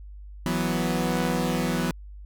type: chord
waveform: sawtooth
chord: E suspended second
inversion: none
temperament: equal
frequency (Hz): 164.81 / 185 / 246.9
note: E3 / F#3 / B3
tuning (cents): 0 / 0 / 0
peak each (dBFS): -24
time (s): 0.46-1.91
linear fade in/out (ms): 0
effects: added 50 Hz sine -39 dBFS peak until 2.25 s